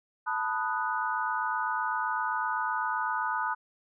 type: chord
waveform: sine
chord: B dominant seventh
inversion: third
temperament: equal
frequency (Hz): 880 / 987.8 / 1244.5 / 1480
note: A5 / B5 / D#6 / F#6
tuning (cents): 0 / 0 / 0 / 0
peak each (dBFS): -33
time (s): 0.26-3.55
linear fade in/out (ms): 20
effects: none